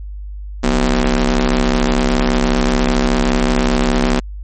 sawtooth ring-modulated tone, 138.9 Hz, C#3, 4 cents sharp, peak -5 dBFS, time 0.63-4.2 s, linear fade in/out 10 ms, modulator 102 Hz, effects added 50 Hz sine -25 dBFS peak until 4.43 s + MP3 32 kbps

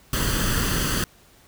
pink noise with comb filter, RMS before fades -23 dBFS, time 0.13-1.04 s, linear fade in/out 2 ms, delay 0.65 ms, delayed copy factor +0.65, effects pink hiss -54 dBFS RMS until 1.47 s

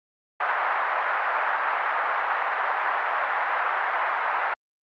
pink band-pass noise, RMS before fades -25 dBFS, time 0.4-4.54 s, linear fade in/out 5 ms, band 780 to 1800 Hz, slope 24 dB/octave, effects Opus 48 kbps

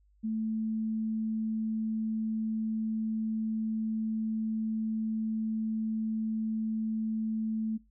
sine tone, 220 Hz, A3, in tune, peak -29 dBFS, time 0.23-7.78 s, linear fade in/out 20 ms, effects noise-tail reverb RT60 0.2 s tail -22 dB re dry + added 50 Hz sine -62 dBFS peak until 7.9 s

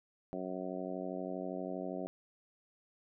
harmonic tone, 92.5 Hz, F#2, in tune, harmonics 2 / 3 / 4 / 5 / 6 / 7 / 8, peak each -44 / -43 / -44 / -48 / -45 / -44 / -49 dBFS, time 0.33-2.07 s, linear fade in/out 0 ms, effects none

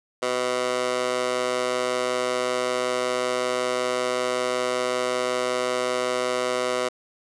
15% pulse tone with high-pass filter, 125.3 Hz, B2, 25 cents sharp, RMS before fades -25 dBFS, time 0.22-6.89 s, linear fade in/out 10 ms, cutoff 580 Hz, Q 1.6, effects resampled to 22050 Hz + 8-bit

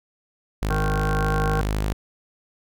sawtooth tone, 51.91 Hz, G#1, in tune, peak -18 dBFS, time 0.62-1.93 s, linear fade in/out 0 ms
harmonic tone, 155.56 Hz, D#3, in tune, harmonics 1 / 3 / 5 / 7 / 9 / 10, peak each -23 / -28 / -30 / -31 / -33 / -33 dBFS, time 0.7-1.61 s, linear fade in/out 2 ms
effects none

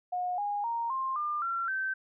sine tone with pitch steps, 722 / 819.8 / 930.9 / 1057.1 / 1200.3 / 1363 / 1547.6 Hz, F#5 / G#5 / A#5 / C6 / D6 / F6 / G6, -43 / -23 / -3 / +17 / +37 / -43 / -23 cents, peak -29 dBFS, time 0.12-1.94 s, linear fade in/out 10 ms, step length 260 ms, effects none

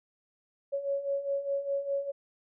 sine beating tone pair, 554 / 558.9 Hz, C#5 / C#5, -1 / +14 cents, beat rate 4.9 Hz, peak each -35 / -30 dBFS, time 0.72-2.12 s, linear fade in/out 20 ms, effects none

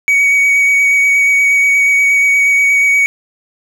triangle tone with vibrato, 2251 Hz, C#7, 26 cents sharp, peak -6 dBFS, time 0.08-3.06 s, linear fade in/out 0 ms, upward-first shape square, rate 8.4 Hz, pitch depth 12 cents each way, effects none

